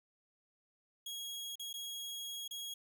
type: tone with dropouts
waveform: sawtooth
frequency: 3304 Hz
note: G#7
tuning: 10 cents flat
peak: -38 dBFS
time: 1.06-2.74 s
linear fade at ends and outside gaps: 5 ms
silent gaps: 1.556-1.595 / 1.73-1.739 / 2.479-2.509 s
effects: none